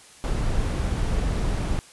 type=noise; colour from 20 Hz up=brown; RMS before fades=-24 dBFS; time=0.24-1.79 s; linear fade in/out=0 ms; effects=white hiss -49 dBFS RMS until 1.92 s + resampled to 24000 Hz